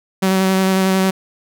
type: tone with vibrato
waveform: sawtooth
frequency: 189.7 Hz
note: F#3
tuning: 43 cents sharp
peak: -9 dBFS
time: 0.22-1.11 s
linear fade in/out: 10 ms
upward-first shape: square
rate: 11 Hz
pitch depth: 11 cents each way
effects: none